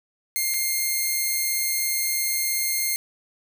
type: tone with dropouts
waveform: 5% pulse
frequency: 2119 Hz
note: C7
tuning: 21 cents sharp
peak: -12 dBFS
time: 0.36-2.96 s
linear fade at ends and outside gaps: 0 ms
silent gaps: 0.538-0.542 s
effects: 9-bit